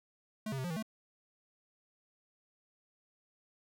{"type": "tone with pitch steps", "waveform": "square", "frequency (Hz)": [215.8, 135.2, 130, 176.7, 161.3, 218.6], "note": ["A3", "C#3", "C3", "F3", "E3", "A3"], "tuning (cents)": [-33, -43, -11, 21, -37, -11], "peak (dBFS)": -36, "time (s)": [0.46, 0.826], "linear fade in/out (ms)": 5, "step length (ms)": 61, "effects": []}